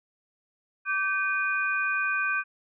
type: tone cluster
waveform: sine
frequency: 1161 / 1549 / 2458 Hz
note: D6 / G6 / D#7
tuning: -20 / -21 / -22 cents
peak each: -32 / -26 / -30 dBFS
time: 0.85-2.44 s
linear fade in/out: 50 ms
effects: none